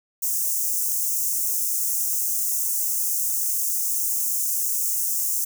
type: high-pass noise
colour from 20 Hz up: white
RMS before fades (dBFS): -24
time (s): 0.22-5.45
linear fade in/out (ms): 10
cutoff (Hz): 6000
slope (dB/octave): 48
effects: none